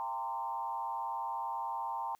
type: tone with frequency modulation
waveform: sine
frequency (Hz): 915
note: A#5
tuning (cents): -32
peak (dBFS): -34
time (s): 0-2.15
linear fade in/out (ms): 0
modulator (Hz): 119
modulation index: 1.1
effects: white hiss -73 dBFS RMS until 2.19 s